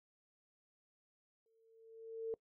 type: tone with exponential growth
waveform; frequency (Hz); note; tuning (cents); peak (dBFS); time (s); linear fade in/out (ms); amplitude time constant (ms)
sine; 450.2; A4; +40; -35; 1.46-2.34; 1; 190
effects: noise-tail reverb RT60 0.1 s tail -23 dB re dry